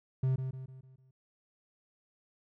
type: tone with echo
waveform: triangle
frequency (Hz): 130.81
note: C3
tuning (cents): 0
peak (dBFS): -24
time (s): 0.23-0.36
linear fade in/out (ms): 5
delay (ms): 150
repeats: 5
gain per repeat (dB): -7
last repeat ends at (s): 1.11
effects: none